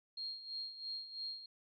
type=tone with tremolo; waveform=sine; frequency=4237 Hz; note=C8; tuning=21 cents sharp; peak=-39 dBFS; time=0.17-1.46 s; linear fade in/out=5 ms; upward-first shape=sine; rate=3 Hz; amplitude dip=70%; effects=none